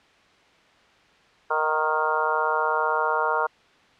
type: harmonic tone with a mistuned harmonic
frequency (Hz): 155.56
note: D#3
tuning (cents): 0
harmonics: 3 / 4 / 5 / 6 / 7 / 8 / 9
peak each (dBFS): -29 / -30 / -31 / -26 / -28 / -31 / -27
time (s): 1.5-3.47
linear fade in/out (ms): 10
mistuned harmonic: 5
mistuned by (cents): -21
effects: white hiss -56 dBFS RMS until 3.99 s + low-pass 3000 Hz 12 dB/octave